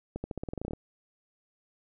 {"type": "accelerating click train", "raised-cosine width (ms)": 2, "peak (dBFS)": -21, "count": 13, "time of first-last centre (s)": [0.16, 0.734], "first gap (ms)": 80, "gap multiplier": 0.9, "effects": []}